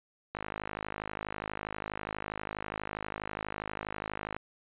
click train, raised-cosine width 0.5 ms, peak -20 dBFS, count 211, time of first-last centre 0.35-4.365 s, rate 52.3 Hz, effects resampled to 8000 Hz

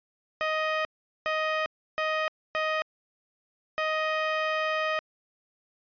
15% pulse tone bursts at uneven times, 625 Hz, D#5, 8 cents sharp, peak -19 dBFS, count 5, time 0.41-0.85 / 1.26-1.66 / 1.98-2.28 / 2.55-2.82 / 3.78-4.99 s, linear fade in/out 0 ms, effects resampled to 11025 Hz

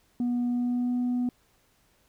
sine tone with pitch glide, 243.1 to 246.4 Hz, B3 to B3, -27 to -4 cents, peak -22 dBFS, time 0.2-1.29 s, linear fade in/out 2 ms, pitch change +23 cents, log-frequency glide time 0.48-0.95 s, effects tanh soft clip ceiling -23 dBFS + pink hiss -66 dBFS RMS until 2.08 s

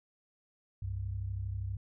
sine tone pair together, 65.41 / 97.91 Hz, C2 / G2, 0 / -2 cents, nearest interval perfect fifth, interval 698 cents, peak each -39 / -35 dBFS, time 0.82-1.77 s, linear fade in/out 5 ms, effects none

